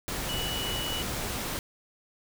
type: tone in noise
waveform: sine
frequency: 2945 Hz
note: F#7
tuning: 9 cents flat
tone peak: -33 dBFS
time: 0.29-1.02 s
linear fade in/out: 0 ms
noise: pink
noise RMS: -33 dBFS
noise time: 0.08-1.59 s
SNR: -3 dB
effects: none